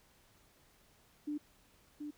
sine tone with echo, 296.3 Hz, D4, 15 cents sharp, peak -35 dBFS, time 1.27-1.38 s, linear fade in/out 10 ms, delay 730 ms, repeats 1, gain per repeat -5 dB, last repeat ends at 2.11 s, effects pink hiss -67 dBFS RMS until 2.17 s

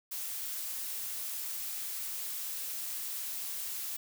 blue noise, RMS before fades -38 dBFS, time 0.11-3.97 s, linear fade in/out 10 ms, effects none

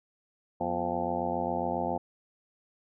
harmonic tone with a mistuned harmonic, 87.31 Hz, F2, in tune, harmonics 1 / 2 / 3 / 4 / 5 / 6 / 7 / 8 / 9 / 10, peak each -44 / -39 / -37 / -38 / -44 / -35 / -42 / -34 / -35 / -37 dBFS, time 0.6-1.98 s, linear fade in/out 10 ms, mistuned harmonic 3, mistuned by -110 cents, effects none

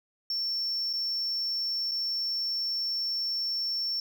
sine tone with dropouts, 5430 Hz, F8, 50 cents flat, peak -25 dBFS, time 0.3-4 s, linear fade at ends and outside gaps 2 ms, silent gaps 0.93-0.935 / 1.913-1.917 s, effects tanh soft clip ceiling -27 dBFS

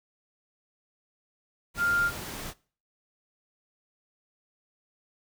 sine tone in noise, 1400 Hz, F6, 4 cents sharp, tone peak -23 dBFS, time 1.77-2.11 s, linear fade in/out 50 ms, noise pink, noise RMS -38 dBFS, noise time 1.74-2.54 s, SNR +12 dB, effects noise-tail reverb RT60 0.4 s tail -21 dB re dry

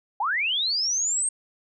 sine linear sweep, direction up, 755 to 8550 Hz, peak -22 dBFS, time 0.2-1.29 s, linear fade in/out 5 ms, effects none

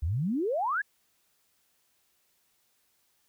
sine exponential sweep, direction up, 69.3 to 1760 Hz, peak -26 dBFS, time 0.02-0.82 s, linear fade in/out 10 ms, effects white hiss -71 dBFS RMS until 3.28 s

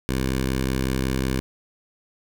10% pulse tone with notch filter, 65.41 Hz, C2, in tune, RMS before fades -24 dBFS, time 0.09-1.4 s, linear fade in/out 0 ms, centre 840 Hz, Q 2, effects none

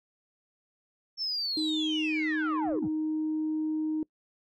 sine linear sweep, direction down, 5420 to 55.4 Hz, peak -28 dBFS, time 1.17-2.89 s, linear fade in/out 50 ms
sine tone, 311.1 Hz, D#4, in tune, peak -26 dBFS, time 1.57-4.03 s, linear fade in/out 2 ms
effects noise-tail reverb RT60 0.1 s tail -25 dB re dry + tanh soft clip ceiling -23 dBFS

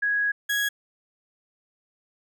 sine / 35% pulse tone pair in turn, 1661.2 / 1661.2 Hz, G#6 / G#6, 0 / 0 cents, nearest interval unison, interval 0 cents, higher neither, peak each -21 dBFS, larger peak neither, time 0.02-0.32 / 0.49-0.69 s, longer first, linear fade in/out 10 ms, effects none

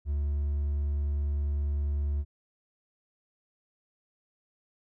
triangle tone with hard clipping, 72.5 Hz, D2, 22 cents flat, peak -27 dBFS, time 0.05-2.25 s, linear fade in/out 50 ms, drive 5 dB, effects none

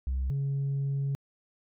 sine tone pair in turn, 65.41 / 138.6 Hz, C2 / C#3, 0 / 0 cents, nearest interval octave + minor second, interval 1300 cents, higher second, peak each -25 dBFS, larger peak neither, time 0.07-0.3 / 0.3-1.15 s, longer second, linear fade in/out 0 ms, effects tanh soft clip ceiling -25 dBFS

